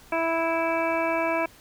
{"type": "harmonic tone", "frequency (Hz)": 329.2, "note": "E4", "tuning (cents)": -2, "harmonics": [1, 2, 3, 4, 5, 7, 8], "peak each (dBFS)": [-30, -26, -29, -35, -35, -31, -37], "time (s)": [0.12, 1.46], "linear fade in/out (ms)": 5, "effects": ["pink hiss -52 dBFS RMS until 1.6 s"]}